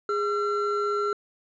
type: tone pair together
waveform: triangle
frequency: 411.3 / 1357.3 Hz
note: G#4 / F6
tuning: -17 / -50 cents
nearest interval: octave + major sixth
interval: 2067 cents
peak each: -24 / -25 dBFS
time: 0.09-1.13 s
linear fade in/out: 2 ms
effects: resampled to 16000 Hz